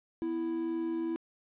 triangle tone pair together, 247.8 / 330.1 Hz, B3 / E4, +6 / +2 cents, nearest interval perfect fourth, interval 496 cents, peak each -38 / -29 dBFS, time 0.22-1.16 s, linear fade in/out 0 ms, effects resampled to 8000 Hz + 11-bit

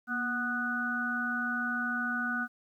harmonic tone with a mistuned harmonic, 246.7 Hz, B3, 2 cents flat, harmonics 1 / 3 / 5 / 6, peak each -35 / -42 / -39 / -31 dBFS, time 0.07-2.48 s, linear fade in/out 50 ms, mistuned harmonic 1, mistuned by -52 cents, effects 11-bit

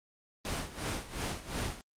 pink noise with tremolo, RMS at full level -33 dBFS, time 0.45-1.81 s, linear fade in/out 0 ms, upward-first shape sine, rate 2.8 Hz, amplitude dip 80%, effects low-pass 9000 Hz 12 dB/octave + Opus 32 kbps

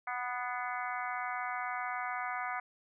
harmonic tone with a mistuned harmonic, 246.9 Hz, B3, in tune, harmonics 3 / 4 / 5 / 6 / 7 / 8 / 9, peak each -39 / -42 / -40 / -42 / -46 / -44 / -47 dBFS, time 0.07-2.6 s, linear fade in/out 5 ms, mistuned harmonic 8, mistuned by +56 cents, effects none

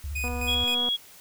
sine tone with vibrato, 70.9 Hz, C#2, 40 cents sharp, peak -30 dBFS, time 0.04-0.64 s, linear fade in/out 0 ms, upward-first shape triangle, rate 16 Hz, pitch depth 240 cents each way
45% pulse tone with tremolo, 2489 Hz, D#7, in tune, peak -29 dBFS, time 0.15-0.75 s, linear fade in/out 10 ms, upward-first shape square, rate 3.8 Hz, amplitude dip 65%
click train, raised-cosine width 1 ms, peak -23 dBFS, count 159, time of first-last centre 0.24-0.888 s, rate 244 Hz
sine tone, 3322 Hz, G#7, in tune, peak -23 dBFS, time 0.47-0.97 s, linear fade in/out 20 ms
effects white hiss -50 dBFS RMS until 1.2 s

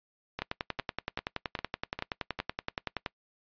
two click trains, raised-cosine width 0.3 ms, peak -18 / -15 dBFS, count 6 / 29, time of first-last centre 0.39-2.39 / 0.42-3.062 s, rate 2.5 / 10.6 Hz, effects noise-tail reverb RT60 0.1 s tail -23 dB re dry + resampled to 11025 Hz

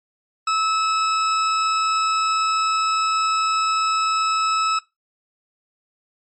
40% pulse tone, 1300 Hz, E6, 24 cents flat, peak -17 dBFS, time 0.47-4.79 s, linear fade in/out 5 ms, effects noise-tail reverb RT60 0.2 s tail -19 dB re dry + MP3 32 kbps

